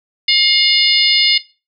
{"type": "harmonic tone with a mistuned harmonic", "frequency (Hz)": 713, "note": "F5", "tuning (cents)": 36, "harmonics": [3, 4, 5, 6, 7], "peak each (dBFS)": [-16, -16, -16, -16, -16], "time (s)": [0.28, 1.38], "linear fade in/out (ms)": 5, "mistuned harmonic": 4, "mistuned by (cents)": 17, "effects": ["noise-tail reverb RT60 0.3 s tail -18 dB re dry"]}